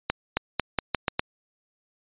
accelerating click train, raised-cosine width 0.3 ms, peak -6 dBFS, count 7, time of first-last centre 0.1-1.195 s, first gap 270 ms, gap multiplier 0.84, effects resampled to 8000 Hz

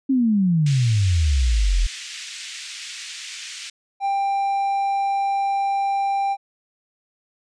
sine exponential sweep, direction down, 275.7 to 39.13 Hz, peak -15 dBFS, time 0.09-1.87 s, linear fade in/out 10 ms
pink band-pass noise, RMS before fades -35 dBFS, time 0.66-3.7 s, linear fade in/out 5 ms, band 2100 to 7800 Hz, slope 24 dB/octave
triangle tone, 791 Hz, G5, 15 cents sharp, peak -17 dBFS, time 4-6.37 s, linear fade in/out 50 ms
effects resampled to 22050 Hz

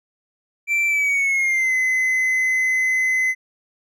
triangle tone with pitch glide, 2342 to 2039 Hz, D7 to C7, -5 to -45 cents, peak -15 dBFS, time 0.67-3.35 s, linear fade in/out 50 ms, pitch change -240 cents, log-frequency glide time 0.87-1.74 s, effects none

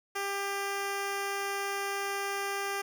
10% pulse tone, 397.6 Hz, G4, 25 cents sharp, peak -23 dBFS, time 0.15-2.82 s, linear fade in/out 10 ms, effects none

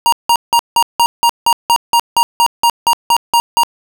square tone bursts, 939 Hz, A#5, 12 cents sharp, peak -8 dBFS, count 16, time 0.06-3.634 s, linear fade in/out 0 ms, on 64 ms, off 170 ms, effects none

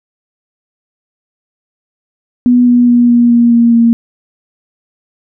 sine tone with pitch steps, 245.5 / 243.2 / 241 / 238.8 / 236.6 / 234.4 / 232.3 Hz, B3 / B3 / B3 / A#3 / A#3 / A#3 / A#3, -10 / -26 / -42 / +42 / +26 / +10 / -6 cents, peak -4 dBFS, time 2.46-3.93 s, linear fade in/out 0 ms, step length 210 ms, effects none

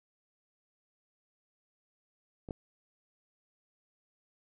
clicks, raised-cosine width 2 ms, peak -30 / -23 dBFS, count 2, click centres 2.488 / 2.508 s, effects none

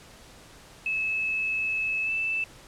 sine tone with pitch glide, 2598 to 2642 Hz, E7 to E7, -26 to +3 cents, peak -25 dBFS, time 0.86-2.44 s, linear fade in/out 2 ms, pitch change +29 cents, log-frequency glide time 2.04-2.1 s, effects pink hiss -50 dBFS RMS until 2.67 s + low-pass 10000 Hz 12 dB/octave

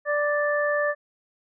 harmonic tone, 587.3 Hz, D5, in tune, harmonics 1 / 2 / 3, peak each -23 / -30 / -26 dBFS, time 0.05-0.95 s, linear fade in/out 50 ms, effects none

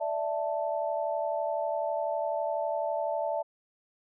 sine chord, D suspended second, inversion none, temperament equal, 587.3 / 659.3 / 880 Hz, D5 / E5 / A5, 0 / 0 / 0 cents, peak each -32 / -31 / -34 dBFS, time 0-3.43 s, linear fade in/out 20 ms, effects none

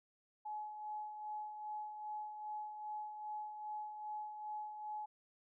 sine tone with tremolo, 848 Hz, G#5, 36 cents sharp, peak -40 dBFS, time 0.45-5.06 s, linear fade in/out 10 ms, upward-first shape sine, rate 2.5 Hz, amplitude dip 50%, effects none

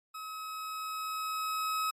40% pulse tone with level ramp, 1279 Hz, D#6, 47 cents sharp, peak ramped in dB -39 to -28 dBFS, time 0.14-1.91 s, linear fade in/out 10 ms, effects MP3 64 kbps

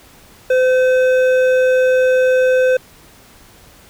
triangle tone with hard clipping, 512 Hz, C5, 38 cents flat, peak -12 dBFS, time 0.5-2.77 s, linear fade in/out 5 ms, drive 13 dB, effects pink hiss -45 dBFS RMS until 3.89 s

